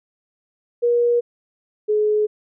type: tone pair in turn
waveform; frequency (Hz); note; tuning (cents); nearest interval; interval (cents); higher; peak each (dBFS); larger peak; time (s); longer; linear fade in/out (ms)
sine; 477.7 / 423.8; A#4 / G#4; +42 / +35; major second; 207; first; -14 / -15; first; 0.82-1.21 / 1.88-2.27; neither; 20
effects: none